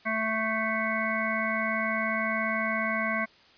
harmonic tone, 220.7 Hz, A3, 5 cents sharp, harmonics 1 / 3 / 5 / 7 / 9 / 10, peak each -33 / -33 / -33 / -33 / -33 / -33 dBFS, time 0.05-3.26 s, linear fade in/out 20 ms, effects white hiss -57 dBFS RMS until 3.57 s + resampled to 11025 Hz

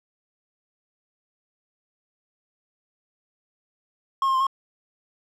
triangle tone with pitch steps, 1079 / 1066 / 1046 / 1080 Hz, C#6 / C6 / C6 / C#6, -47 / +32 / -1 / -45 cents, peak -17 dBFS, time 4.22-4.468 s, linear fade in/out 2 ms, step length 62 ms, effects none

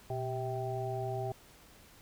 harmonic tone with a mistuned harmonic, 130 Hz, C3, 11 cents flat, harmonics 1 / 3 / 5 / 6, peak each -37 / -39 / -40 / -40 dBFS, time 0.1-1.32 s, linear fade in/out 2 ms, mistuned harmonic 1, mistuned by -130 cents, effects pink hiss -58 dBFS RMS until 2.01 s

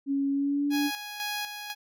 sine tone with pitch glide, 277.3 to 290.2 Hz, C#4 to D4, +1 to -21 cents, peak -24 dBFS, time 0.06-0.91 s, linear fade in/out 50 ms, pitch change +78 cents, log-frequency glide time 0.31-0.76 s
10% pulse tone with tremolo, 830.6 Hz, G#5, in tune, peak -22 dBFS, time 0.7-1.75 s, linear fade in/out 50 ms, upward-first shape square, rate 2 Hz, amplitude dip 55%
effects none

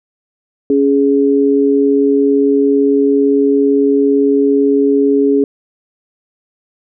sine tone pair together, 278.9 / 416.7 Hz, C#4 / G#4, +11 / +6 cents, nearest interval perfect fifth, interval 695 cents, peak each -11 dBFS, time 0.7-5.44 s, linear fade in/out 2 ms, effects none

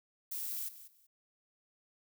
violet noise with echo, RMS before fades -39 dBFS, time 0.31-0.69 s, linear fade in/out 10 ms, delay 190 ms, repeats 2, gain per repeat -14 dB, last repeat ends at 1.07 s, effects none

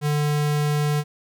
square tone, 148.2 Hz, D3, 16 cents sharp, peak -20 dBFS, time 0.01-1.04 s, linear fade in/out 50 ms, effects none

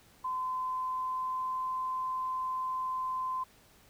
sine tone with pitch glide, 1025 to 1031.5 Hz, C6 to C6, -36 to -25 cents, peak -31 dBFS, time 0.24-3.44 s, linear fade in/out 10 ms, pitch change +11 cents, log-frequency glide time 0.6-1.68 s, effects pink hiss -61 dBFS RMS until 3.89 s

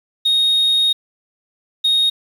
sine tone bursts at uneven times, 3729 Hz, A#7, in tune, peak -10 dBFS, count 2, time 0.25-0.93 / 1.84-2.1 s, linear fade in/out 10 ms, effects tanh soft clip ceiling -11 dBFS + 7-bit

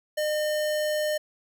square tone, 607 Hz, D#5, 43 cents flat, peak -25 dBFS, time 0.17-1.18 s, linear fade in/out 10 ms, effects none

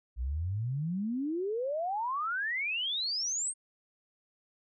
sine exponential sweep, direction up, 57 to 8740 Hz, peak -30 dBFS, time 0.16-3.54 s, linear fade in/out 50 ms, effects none

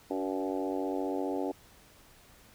harmonic tone with a mistuned harmonic, 95 Hz, F#2, 46 cents sharp, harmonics 3 / 4 / 5 / 6 / 7 / 8 / 9, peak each -34 / -36 / -38 / -40 / -41 / -42 / -43 dBFS, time 0.1-1.52 s, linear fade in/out 10 ms, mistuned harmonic 4, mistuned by -21 cents, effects pink hiss -58 dBFS RMS until 2.54 s

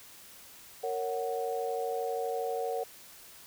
sine chord, F# major, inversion first, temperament just, 462.5 / 555 / 740 Hz, A#4 / C#5 / F#5, -14 / +2 / 0 cents, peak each -33 / -37 / -35 dBFS, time 0.83-2.84 s, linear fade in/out 10 ms, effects white hiss -52 dBFS RMS until 3.46 s

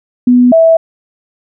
sine tone pair in turn, 246.9 / 654.4 Hz, B3 / E5, 0 / -13 cents, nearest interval octave + perfect fourth, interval 1687 cents, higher second, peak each -3 dBFS, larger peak neither, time 0.27-0.52 / 0.52-0.77 s, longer neither, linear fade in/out 5 ms, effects none

